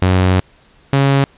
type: tone pair in turn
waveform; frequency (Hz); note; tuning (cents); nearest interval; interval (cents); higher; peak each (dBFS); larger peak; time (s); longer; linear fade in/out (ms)
sawtooth; 92.5 / 138.03; F#2 / C#3; 0 / -7; perfect fifth; 693; second; -6; neither; 0.02-0.4 / 0.93-1.24; first; 0
effects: pink hiss -50 dBFS RMS until 1.37 s + resampled to 8000 Hz